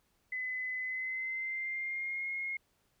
sine tone with pitch glide, 2019 to 2151 Hz, B6 to C7, +38 to +47 cents, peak -34 dBFS, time 0.32-2.57 s, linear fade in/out 5 ms, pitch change +109 cents, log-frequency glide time 0.79-2.28 s, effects pink hiss -74 dBFS RMS until 3 s

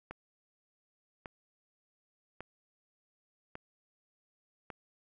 click train, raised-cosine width 0.5 ms, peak -27 dBFS, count 5, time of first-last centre 0.11-4.702 s, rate 0.871 Hz, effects none

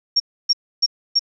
sine tone bursts, 5540 Hz, F8, 15 cents flat, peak -12 dBFS, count 4, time 0.16-1.194 s, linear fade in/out 10 ms, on 41 ms, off 290 ms, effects none

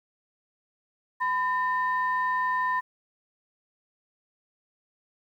sine tone pair together, 1006 / 1812.3 Hz, B5 / A#6, +32 / -49 cents, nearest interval minor seventh, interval 1019 cents, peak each -24 / -29 dBFS, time 1.2-2.81 s, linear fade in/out 20 ms, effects tanh soft clip ceiling -16 dBFS + 10-bit

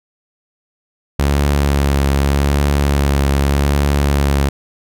sawtooth tone with vibrato, 70.5 Hz, C#2, 30 cents sharp, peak -8 dBFS, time 1.19-4.49 s, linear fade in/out 5 ms, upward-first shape triangle, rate 0.84 Hz, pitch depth 28 cents each way, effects none

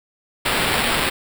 violet noise with sample-and-hold, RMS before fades -20 dBFS, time 0.45-1.1 s, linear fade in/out 10 ms, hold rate 6300 Hz, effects none

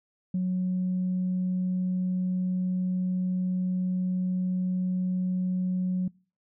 sine tone, 183.4 Hz, F#3, 15 cents flat, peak -23 dBFS, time 0.34-6.08 s, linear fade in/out 5 ms, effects noise-tail reverb RT60 0.4 s tail -26 dB re dry + tanh soft clip ceiling -21 dBFS

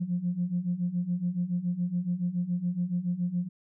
sine beating tone pair, 172.8 / 179.9 Hz, F3 / F#3, -18 / -48 cents, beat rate 7.1 Hz, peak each -31 / -28 dBFS, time 0-3.49 s, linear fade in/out 20 ms, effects tanh soft clip ceiling -19 dBFS

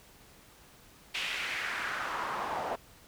pink noise with band-pass filter sweep, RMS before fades -35 dBFS, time 1.14-2.76 s, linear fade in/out 10 ms, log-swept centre 2900 to 730 Hz, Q 2.4, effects pink hiss -57 dBFS RMS until 3.07 s

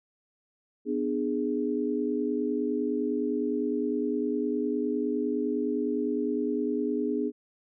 sine chord, G# diminished, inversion first, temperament just, 249.2 / 299 / 415.3 Hz, B3 / D4 / G#4, +16 / +31 / 0 cents, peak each -30 dBFS, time 0.85-7.32 s, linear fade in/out 50 ms, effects none

